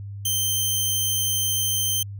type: tone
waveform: 10% pulse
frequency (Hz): 3117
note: G7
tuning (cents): -11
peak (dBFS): -13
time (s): 0.25-2.03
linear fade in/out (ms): 5
effects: added 100 Hz sine -32 dBFS peak until 2.19 s